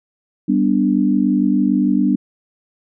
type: chord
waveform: sine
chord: G major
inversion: none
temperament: equal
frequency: 196 / 246.9 / 293.7 Hz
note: G3 / B3 / D4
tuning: 0 / 0 / 0 cents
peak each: -17 dBFS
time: 0.48-2.16 s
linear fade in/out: 10 ms
effects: none